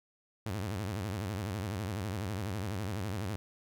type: tone with vibrato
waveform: sawtooth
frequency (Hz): 100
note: G2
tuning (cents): +35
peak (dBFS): -30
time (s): 0.46-3.36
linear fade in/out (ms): 0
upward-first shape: sine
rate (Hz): 12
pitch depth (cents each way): 200
effects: none